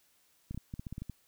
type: clicks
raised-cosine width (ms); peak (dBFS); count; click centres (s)
5; -27; 10; 0.51 / 0.546 / 0.576 / 0.739 / 0.795 / 0.868 / 0.926 / 0.981 / 1.02 / 1.097
effects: white hiss -69 dBFS RMS until 1.27 s